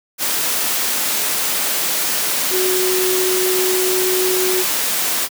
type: tone in noise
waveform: sine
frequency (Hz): 370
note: F#4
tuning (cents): 0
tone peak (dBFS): -17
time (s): 2.5-4.65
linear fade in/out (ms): 50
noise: white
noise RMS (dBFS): -19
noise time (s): 0.18-5.29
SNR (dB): -1
effects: high-pass 200 Hz 12 dB/octave